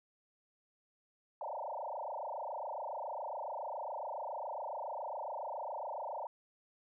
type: tone with frequency modulation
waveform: sine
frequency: 753 Hz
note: F#5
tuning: 30 cents sharp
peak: -38 dBFS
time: 1.41-6.27 s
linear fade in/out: 2 ms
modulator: 27.2 Hz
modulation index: 7.3
effects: none